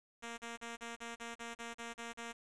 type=tone bursts; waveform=5% pulse; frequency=233.1 Hz; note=A#3; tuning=in tune; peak=-32 dBFS; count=11; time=0.22-2.33 s; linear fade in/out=20 ms; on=160 ms; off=35 ms; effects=resampled to 22050 Hz + 10-bit